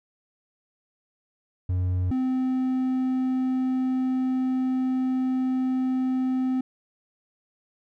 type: tone pair in turn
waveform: triangle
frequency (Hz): 91 / 258.1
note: F#2 / C4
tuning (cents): -28 / -23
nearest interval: octave + tritone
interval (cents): 1805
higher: second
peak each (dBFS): -20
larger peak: neither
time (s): 1.69-2.11 / 2.11-6.61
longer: second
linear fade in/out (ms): 5
effects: none